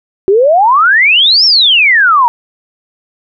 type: exponential two-way sweep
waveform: sine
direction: up then down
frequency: 370 to 5550 to 914 Hz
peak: -4 dBFS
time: 0.28-2.28 s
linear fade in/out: 0 ms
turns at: 1.45 s
effects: none